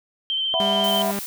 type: tone with vibrato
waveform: sine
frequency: 3109 Hz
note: G7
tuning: 15 cents flat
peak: -21 dBFS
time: 0.3-1.02 s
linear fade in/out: 0 ms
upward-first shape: square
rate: 14 Hz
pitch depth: 18 cents each way
type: chord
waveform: sine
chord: E suspended second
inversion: none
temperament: equal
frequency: 659.3 / 740 / 987.8 Hz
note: E5 / F#5 / B5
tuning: 0 / 0 / 0 cents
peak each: -23 / -28 / -29 dBFS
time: 0.54-1.11 s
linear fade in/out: 0 ms
type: tone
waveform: sawtooth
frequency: 200 Hz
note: G3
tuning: 35 cents sharp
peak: -21 dBFS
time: 0.6-1.19 s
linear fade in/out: 0 ms
type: noise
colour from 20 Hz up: blue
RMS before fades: -32 dBFS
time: 0.84-1.26 s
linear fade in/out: 0 ms
effects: none